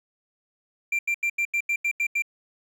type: tone bursts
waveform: triangle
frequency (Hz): 2366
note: D7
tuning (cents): +12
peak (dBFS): -20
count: 9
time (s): 0.92-2.222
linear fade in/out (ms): 5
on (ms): 70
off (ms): 84
effects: none